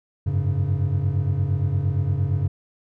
triangle chord, F# suspended second, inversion none, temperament equal with one note detuned, 92.5 / 101.16 / 138.59 Hz, F#2 / G#2 / C#3, 0 / -45 / 0 cents, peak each -22 dBFS, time 0.26-2.48 s, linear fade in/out 10 ms, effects none

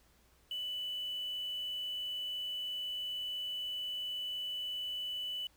sine tone with quantisation, 2979 Hz, F#7, 11 cents sharp, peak -36 dBFS, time 0.51-5.47 s, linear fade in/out 2 ms, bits 9, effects added 60 Hz sine -70 dBFS peak until 5.56 s + pink hiss -68 dBFS RMS until 5.56 s

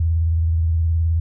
sine tone with vibrato, 82 Hz, E2, 9 cents flat, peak -15 dBFS, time 0-1.2 s, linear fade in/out 5 ms, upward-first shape square, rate 19 Hz, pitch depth 59 cents each way, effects none

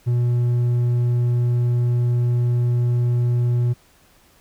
sine tone with hard clipping, 121.1 Hz, B2, 34 cents flat, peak -17 dBFS, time 0.06-3.74 s, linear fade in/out 20 ms, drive 3 dB, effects pink hiss -55 dBFS RMS until 4.4 s

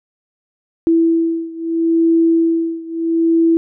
sine beating tone pair, 330 / 330.76 Hz, E4 / E4, +2 / +6 cents, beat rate 0.76 Hz, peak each -14 / -16 dBFS, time 0.87-3.57 s, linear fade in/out 0 ms, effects none

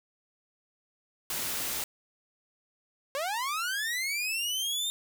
white noise, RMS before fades -33 dBFS, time 1.3-1.84 s, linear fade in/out 2 ms
sawtooth linear sweep, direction up, 527 to 3661 Hz, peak -26 dBFS, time 3.15-4.9 s, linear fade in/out 0 ms
effects none

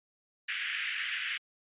pink band-pass noise, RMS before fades -35 dBFS, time 0.48-1.38 s, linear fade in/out 10 ms, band 1600 to 3200 Hz, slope 48 dB/octave, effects resampled to 8000 Hz

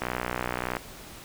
click train, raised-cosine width 0.5 ms, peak -13 dBFS, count 47, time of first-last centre 0.02-0.768 s, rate 61.5 Hz, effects pink hiss -45 dBFS RMS until 1.24 s

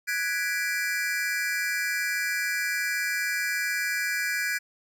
square chord, G# half-diminished seventh, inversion third, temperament equal, 1480 / 1661.2 / 1975.5 / 2349 Hz, F#6 / G#6 / B6 / D7, 0 / 0 / 0 / 0 cents, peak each -34 / -30 / -34 / -33 dBFS, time 0.07-4.59 s, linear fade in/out 20 ms, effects none

